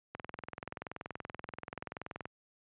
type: click train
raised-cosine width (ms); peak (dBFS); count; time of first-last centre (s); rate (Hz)
0.5; -25; 45; 0.15-2.255; 20.9
effects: high-pass 80 Hz 12 dB/octave + resampled to 8000 Hz